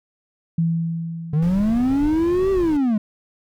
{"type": "tone with exponential decay", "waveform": "sine", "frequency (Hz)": 165.7, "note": "E3", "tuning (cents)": 9, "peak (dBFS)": -15, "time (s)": [0.58, 2.56], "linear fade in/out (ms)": 5, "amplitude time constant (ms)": 430}
{"type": "linear two-way sweep", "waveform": "triangle", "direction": "up then down", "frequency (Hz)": [145.5, 392, 203], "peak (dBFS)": -14, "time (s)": [1.33, 2.98], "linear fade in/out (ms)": 5, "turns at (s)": 2.51}
{"type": "noise", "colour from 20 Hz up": "brown", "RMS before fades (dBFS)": -31, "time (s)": [1.42, 2.77], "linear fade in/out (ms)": 5}
{"effects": []}